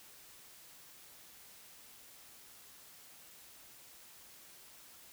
silence, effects white hiss -57 dBFS RMS until 5.12 s

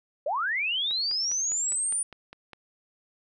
sine linear sweep, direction up, 523.3 to 9460 Hz, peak -25 dBFS, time 0.26-2.03 s, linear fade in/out 5 ms
click train, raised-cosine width 0.3 ms, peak -27 dBFS, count 9, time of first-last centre 0.91-2.533 s, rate 4.93 Hz
effects none

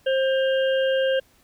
harmonic tone with a mistuned harmonic, 530 Hz, C5, 22 cents sharp, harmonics 1 / 3 / 5 / 6, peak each -19 / -29 / -33 / -35 dBFS, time 0.06-1.2 s, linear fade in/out 10 ms, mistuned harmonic 5, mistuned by +110 cents, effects pink hiss -59 dBFS RMS until 1.43 s

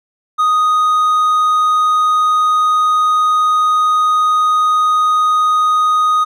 triangle tone, 1244.5 Hz, D#6, in tune, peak -8 dBFS, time 0.38-6.25 s, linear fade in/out 20 ms, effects none

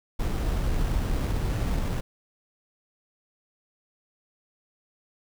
brown noise with sample-and-hold, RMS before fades -26 dBFS, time 0.19-2.01 s, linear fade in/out 10 ms, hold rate 4410 Hz, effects none

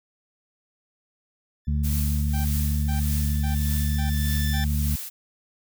20% pulse tone with exponential growth, 1760 Hz, A6, in tune, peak -25 dBFS, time 1.65-4.64 s, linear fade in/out 0 ms, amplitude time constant 650 ms
harmonic tone, 73.42 Hz, D2, in tune, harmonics 1 / 2 / 3, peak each -22 / -28 / -31 dBFS, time 1.67-4.96 s, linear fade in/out 10 ms
blue noise with tremolo, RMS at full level -32 dBFS, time 1.83-5.1 s, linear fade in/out 20 ms, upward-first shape triangle, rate 1.7 Hz, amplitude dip 70%
sawtooth tone bursts, 782 Hz, G5, 4 cents flat, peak -31 dBFS, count 5, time 2.33-4.65 s, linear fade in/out 10 ms, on 120 ms, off 430 ms
effects none

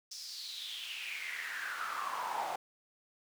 brown noise with high-pass filter sweep, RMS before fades -40 dBFS, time 0.11-2.56 s, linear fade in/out 5 ms, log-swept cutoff 5500 to 740 Hz, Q 5.9, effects none

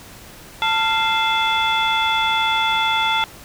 sine tone cluster, 888 / 1383 / 2094 / 2631 / 3440 Hz, A5 / F6 / C7 / E7 / A7, +16 / -17 / +1 / -4 / -40 cents, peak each -19 / -22 / -24 / -26 / -21 dBFS, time 0.62-3.24 s, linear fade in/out 0 ms, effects tanh soft clip ceiling -9 dBFS + pink hiss -41 dBFS RMS until 3.44 s

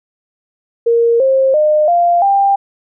sine tone with pitch steps, 466.2 / 532.4 / 608.1 / 694.5 / 793.2 Hz, A#4 / C5 / D#5 / F5 / G5, 0 / +30 / -40 / -10 / +20 cents, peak -8 dBFS, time 0.86-2.56 s, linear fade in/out 10 ms, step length 340 ms, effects none

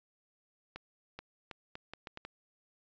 accelerating click train, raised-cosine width 0.3 ms, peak -27 dBFS, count 8, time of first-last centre 0.76-2.25 s, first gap 430 ms, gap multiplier 0.75, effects resampled to 16000 Hz

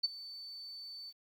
sine tone with ADSR envelope, 4523 Hz, C#8, 34 cents sharp, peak -25 dBFS, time 0.03-1.13 s, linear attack 14 ms, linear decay 24 ms, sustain -19 dB, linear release 44 ms, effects 11-bit

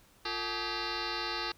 sine tone with frequency modulation, 1560 Hz, G6, 9 cents flat, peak -32 dBFS, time 0.25-1.52 s, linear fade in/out 5 ms, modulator 403 Hz, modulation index 7.9, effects pink hiss -62 dBFS RMS until 1.57 s

